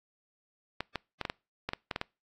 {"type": "clicks", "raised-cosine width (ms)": 0.3, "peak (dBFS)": -16, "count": 10, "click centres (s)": [0.806, 0.957, 1.213, 1.252, 1.299, 1.69, 1.734, 1.912, 1.961, 2.014], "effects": ["noise-tail reverb RT60 0.3 s tail -26 dB re dry", "AAC 48 kbps"]}